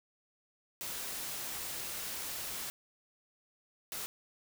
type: noise bursts at uneven times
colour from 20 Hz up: white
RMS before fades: -40 dBFS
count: 2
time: 0.81-2.7 / 3.92-4.06 s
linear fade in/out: 0 ms
effects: none